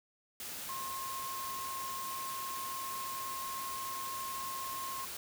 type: tone in noise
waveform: sine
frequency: 1069 Hz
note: C6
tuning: 37 cents sharp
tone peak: -39 dBFS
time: 0.69-5.05 s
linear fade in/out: 2 ms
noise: white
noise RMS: -43 dBFS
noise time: 0.4-5.17 s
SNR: +1 dB
effects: none